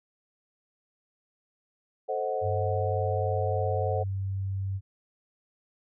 sine chord, A diminished seventh, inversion none, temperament equal, 440 / 523.3 / 622.3 / 740 Hz, A4 / C5 / Eb5 / Gb5, 0 / 0 / 0 / 0 cents, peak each -33 / -31 / -35 / -32 dBFS, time 2.08-4.04 s, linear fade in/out 20 ms
sine tone with pitch glide, 98 to 96.82 Hz, G2 to G2, 0 to -21 cents, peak -28 dBFS, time 2.41-4.81 s, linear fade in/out 50 ms, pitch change -21 cents, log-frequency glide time 2.92-4.25 s
effects none

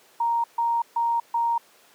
sine tone bursts, 933 Hz, A#5, 1 cent sharp, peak -20 dBFS, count 4, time 0.2-1.58 s, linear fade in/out 5 ms, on 240 ms, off 140 ms, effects pink hiss -55 dBFS RMS until 1.94 s + high-pass 400 Hz 12 dB/octave

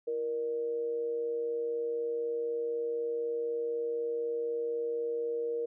sine tone with amplitude modulation, 470 Hz, A#4, 14 cents sharp, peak -28 dBFS, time 0.07-5.66 s, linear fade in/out 10 ms, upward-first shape sine, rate 136 Hz, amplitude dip 45%, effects none

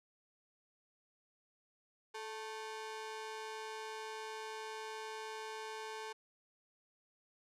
sawtooth ring-modulated tone, 659.3 Hz, E5, in tune, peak -36 dBFS, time 2.14-6.13 s, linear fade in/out 10 ms, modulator 224 Hz, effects low-pass 8000 Hz 12 dB/octave

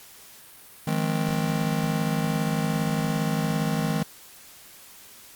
square chord, F minor seventh, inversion third, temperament just, 157.15 / 174.61 / 209.5 / 261.9 Hz, Eb3 / F3 / Ab3 / C4, +18 / 0 / +15 / +2 cents, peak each -27 / -33 / -29 / -33 dBFS, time 0.87-4.03 s, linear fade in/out 5 ms, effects white hiss -48 dBFS RMS until 5.35 s + Opus 48 kbps

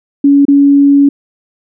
sine tone with dropouts, 281.8 Hz, C#4, 29 cents sharp, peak -3 dBFS, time 0.24-1.09 s, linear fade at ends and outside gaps 5 ms, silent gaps 0.453-0.482 s, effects none

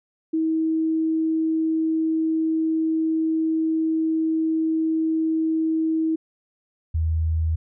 sine tone pair in turn, 320.2 / 80.47 Hz, D#4 / E2, +50 / -41 cents, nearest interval 2 octaves, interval 2391 cents, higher first, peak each -19 dBFS, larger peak neither, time 0.33-6.16 / 6.94-7.56 s, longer first, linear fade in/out 10 ms, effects none

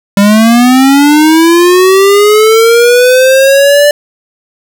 square linear sweep, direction up, 197.1 to 589 Hz, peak -3 dBFS, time 0.17-3.91 s, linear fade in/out 2 ms, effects none

